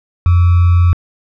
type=tone with sample-and-hold; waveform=sine; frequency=87.31 Hz; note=F2; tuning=in tune; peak=-6 dBFS; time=0.26-0.93 s; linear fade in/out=0 ms; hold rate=1225 Hz; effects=low-pass 2000 Hz 12 dB/octave